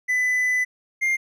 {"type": "tone pair in turn", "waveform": "triangle", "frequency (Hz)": [2000, 2112], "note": ["B6", "C7"], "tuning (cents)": [21, 16], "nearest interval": "minor second", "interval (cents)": 95, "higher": "second", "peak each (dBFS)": -17, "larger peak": "neither", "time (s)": [[0.08, 0.65], [1.01, 1.17]], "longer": "first", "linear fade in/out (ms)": 20, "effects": []}